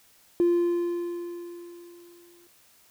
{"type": "tone with exponential decay", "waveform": "triangle", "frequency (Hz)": 346.6, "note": "F4", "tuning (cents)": -13, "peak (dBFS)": -14, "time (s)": [0.4, 2.47], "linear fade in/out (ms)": 1, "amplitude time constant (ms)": 450, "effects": ["tanh soft clip ceiling -15 dBFS", "white hiss -59 dBFS RMS until 2.9 s"]}